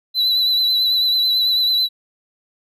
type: tone with vibrato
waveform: triangle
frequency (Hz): 3985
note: B7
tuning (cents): +15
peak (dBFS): -13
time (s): 0.14-1.89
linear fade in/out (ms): 50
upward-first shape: sine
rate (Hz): 9.1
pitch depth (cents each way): 35
effects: none